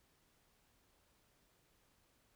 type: silence
effects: pink hiss -74 dBFS RMS until 2.35 s